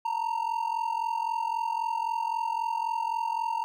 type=ring-modulated tone; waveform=triangle; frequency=920 Hz; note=A#5; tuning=23 cents flat; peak=-22 dBFS; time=0.05-3.64 s; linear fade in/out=0 ms; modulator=21.9 Hz; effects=none